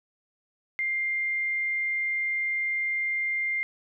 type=tone; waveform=sine; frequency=2100 Hz; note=C7; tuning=6 cents sharp; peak=-25 dBFS; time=0.79-3.63 s; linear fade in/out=0 ms; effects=none